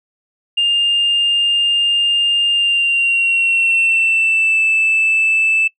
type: tone with pitch glide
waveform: sine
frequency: 2809 to 2636 Hz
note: F7 to E7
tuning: +9 to -1 cents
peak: -10 dBFS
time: 0.57-5.68 s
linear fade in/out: 10 ms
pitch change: -110 cents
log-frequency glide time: 2.52-4.61 s
effects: noise-tail reverb RT60 0.1 s tail -21 dB re dry + tanh soft clip ceiling -8 dBFS